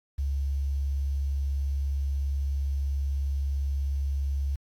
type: tone with quantisation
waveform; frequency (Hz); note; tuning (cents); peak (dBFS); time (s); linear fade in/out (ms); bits
sine; 69.3; C#2; 0; -25; 0.18-4.56; 10; 9
effects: AAC 64 kbps